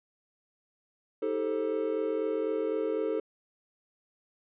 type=chord; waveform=triangle; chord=A half-diminished seventh; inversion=second; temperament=just; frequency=316.8 / 396 / 440 / 528 Hz; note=Eb4 / G4 / A4 / C5; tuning=+31 / +18 / 0 / +16 cents; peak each=-33 / -34 / -28 / -34 dBFS; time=1.22-3.2 s; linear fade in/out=5 ms; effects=resampled to 8000 Hz